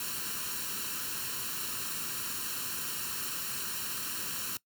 white noise with comb filter, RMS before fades -36 dBFS, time 0-4.57 s, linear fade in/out 2 ms, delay 0.71 ms, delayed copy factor +0.7, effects noise-tail reverb RT60 0.1 s tail -21 dB re dry + high-pass 100 Hz 12 dB/octave

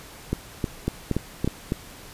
clicks, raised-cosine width 3 ms, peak -10 dBFS, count 8, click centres 0.33 / 0.642 / 0.88 / 1.113 / 1.166 / 1.445 / 1.476 / 1.721 s, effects pink hiss -44 dBFS RMS until 2.13 s + resampled to 32000 Hz

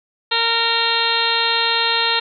harmonic tone, 461.3 Hz, A#4, 18 cents flat, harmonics 1 / 2 / 3 / 4 / 5 / 6 / 7 / 8 / 9, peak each -28 / -23 / -25 / -25 / -29 / -24 / -26 / -22 / -22 dBFS, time 0.31-2.2 s, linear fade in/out 10 ms, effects none

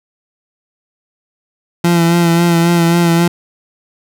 30% pulse tone with vibrato, 170 Hz, F3, 46 cents flat, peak -6 dBFS, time 1.84-3.28 s, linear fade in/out 5 ms, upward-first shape sine, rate 3.7 Hz, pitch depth 29 cents each way, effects none

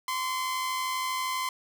sawtooth tone pair together, 1032.5 / 1125 Hz, C6 / C#6, -23 / +25 cents, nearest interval minor second, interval 148 cents, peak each -25 / -35 dBFS, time 0.08-1.49 s, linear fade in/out 2 ms, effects none

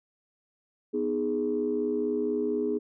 sine chord, G# minor, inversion first, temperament equal, 246.9 / 311.1 / 415.3 Hz, B3 / D#4 / G#4, 0 / 0 / 0 cents, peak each -31 / -31 / -27 dBFS, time 0.93-2.79 s, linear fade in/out 20 ms, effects tanh soft clip ceiling -17 dBFS

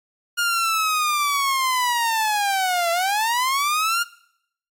sawtooth linear two-way sweep, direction down then up, 1424 to 670 to 1424 Hz, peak -15 dBFS, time 0.37-4.04 s, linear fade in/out 20 ms, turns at 2.91 s, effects noise-tail reverb RT60 0.7 s tail -20 dB re dry + MP3 64 kbps

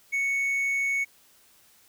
triangle tone, 2217 Hz, C#7, in tune, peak -22 dBFS, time 0.12-1.05 s, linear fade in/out 20 ms, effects white hiss -59 dBFS RMS until 1.88 s

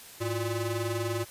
30% pulse ring-modulated tone, 231.9 Hz, A#3, 9 cents flat, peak -23 dBFS, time 0.2-1.25 s, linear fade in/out 20 ms, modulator 126 Hz, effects white hiss -48 dBFS RMS until 1.3 s + resampled to 32000 Hz

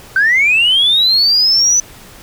sine linear sweep, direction up, 1510 to 6040 Hz, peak -7 dBFS, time 0.16-1.8 s, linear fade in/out 2 ms, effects tanh soft clip ceiling -4 dBFS + pink hiss -38 dBFS RMS until 2.22 s

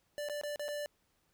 square tone with dropouts, 587.3 Hz, D5, in tune, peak -37 dBFS, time 0.18-0.86 s, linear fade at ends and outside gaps 0 ms, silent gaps 0.287-0.297 / 0.413-0.435 / 0.559-0.595 / 0.682-0.687 s, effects pink hiss -75 dBFS RMS until 1.33 s

